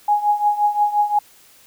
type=tone with tremolo; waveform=sine; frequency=830.6 Hz; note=G#5; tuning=in tune; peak=-11 dBFS; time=0.08-1.19 s; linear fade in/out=5 ms; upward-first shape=triangle; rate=5.7 Hz; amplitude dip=85%; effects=white hiss -50 dBFS RMS until 1.66 s